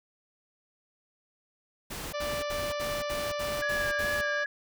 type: noise bursts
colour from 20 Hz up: pink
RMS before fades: -38 dBFS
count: 8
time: 1.9-4.216 s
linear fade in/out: 10 ms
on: 230 ms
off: 68 ms
type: harmonic tone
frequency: 587.3 Hz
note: D5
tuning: in tune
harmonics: 1 / 2 / 3 / 4 / 5 / 6 / 7 / 8 / 9 / 10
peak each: -32 / -38 / -42 / -44 / -46 / -48 / -49 / -50 / -51 / -52 dBFS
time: 2.13-4.45 s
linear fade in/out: 20 ms
type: tone with vibrato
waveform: sine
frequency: 1661.2 Hz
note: G#6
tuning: in tune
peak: -29 dBFS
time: 3.62-4.46 s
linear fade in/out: 2 ms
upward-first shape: sine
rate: 2.5 Hz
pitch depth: 31 cents each way
effects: none